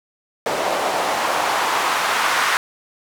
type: noise with band-pass filter sweep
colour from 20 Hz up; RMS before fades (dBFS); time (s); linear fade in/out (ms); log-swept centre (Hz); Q
white; -20; 0.46-2.57; 0; 600 to 1300; 1.6
effects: none